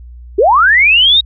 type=linear sweep; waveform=sine; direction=up; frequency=349.2 to 3817 Hz; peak=-5 dBFS; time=0.38-1.21 s; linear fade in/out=10 ms; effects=added 60 Hz sine -30 dBFS peak until 1.25 s